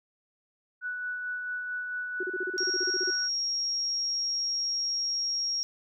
sine tone with tremolo, 1480 Hz, F#6, in tune, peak -30 dBFS, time 0.81-3.29 s, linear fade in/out 50 ms, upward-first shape sine, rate 4.5 Hz, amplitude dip 30%
sine tone bursts, 370 Hz, F#4, in tune, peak -30 dBFS, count 14, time 2.2-3.104 s, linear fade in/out 5 ms, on 33 ms, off 34 ms
sine tone, 5588 Hz, F8, in tune, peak -27 dBFS, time 2.58-5.63 s, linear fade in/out 0 ms
effects none

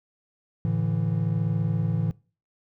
triangle chord, A suspended fourth, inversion none, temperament equal with one note detuned, 110 / 143.98 / 164.81 Hz, A2 / D3 / E3, 0 / -34 / 0 cents, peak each -24 / -27 / -24 dBFS, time 0.65-2.11 s, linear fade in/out 0 ms, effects noise-tail reverb RT60 0.4 s tail -24 dB re dry

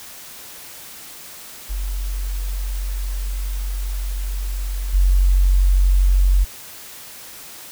sine tone with level steps, 46.25 Hz, F#1, in tune, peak -21 / -11 dBFS, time 1.69-6.45 s, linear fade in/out 20 ms, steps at 4.93 s, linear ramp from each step 20 ms, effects white hiss -38 dBFS RMS until 7.71 s

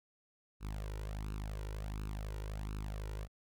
sawtooth tone with flanger, 51.91 Hz, G#1, in tune, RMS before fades -41 dBFS, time 0.6-3.28 s, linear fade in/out 50 ms, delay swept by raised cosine 0.74 to 2.14 ms, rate 1.4 Hz, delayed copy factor +0.75, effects none

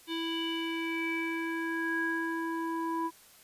square tone with low-pass filter sweep, 329.6 Hz, E4, in tune, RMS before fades -33 dBFS, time 0.07-3.11 s, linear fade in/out 50 ms, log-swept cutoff 3400 to 1100 Hz, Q 7.4, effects white hiss -57 dBFS RMS until 3.43 s + resampled to 32000 Hz

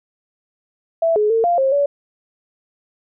sine tone with pitch steps, 661 / 422.1 / 452.7 / 695 / 535 / 570 Hz, E5 / G#4 / A4 / F5 / C5 / C#5, +5 / +28 / +49 / -9 / +38 / +48 cents, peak -13 dBFS, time 1.02-1.86 s, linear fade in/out 5 ms, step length 140 ms, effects none

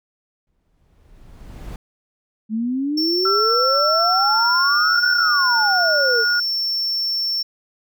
brown noise with exponential growth, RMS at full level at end -29 dBFS, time 0.47-1.76 s, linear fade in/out 2 ms, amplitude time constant 280 ms
sine exponential two-way sweep, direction up then down, 212.6 to 1535 to 431.6 Hz, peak -19 dBFS, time 2.49-6.25 s, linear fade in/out 50 ms, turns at 5.1 s
triangle tone, 5420 Hz, E8, 47 cents sharp, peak -18 dBFS, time 2.97-7.43 s, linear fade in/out 10 ms
sine tone with pitch glide, 1348 to 1436.4 Hz, E6 to F6, +38 to +48 cents, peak -17 dBFS, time 3.25-6.4 s, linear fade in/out 5 ms, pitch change +110 cents, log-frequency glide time 4.06-4.88 s
effects none

